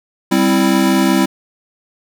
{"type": "chord", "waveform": "square", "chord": "C major", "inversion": "second", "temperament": "equal", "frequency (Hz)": [196, 261.6, 329.6], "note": ["G3", "C4", "E4"], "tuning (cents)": [0, 0, 0], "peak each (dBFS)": -16, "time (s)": [0.31, 1.26], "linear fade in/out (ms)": 10, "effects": []}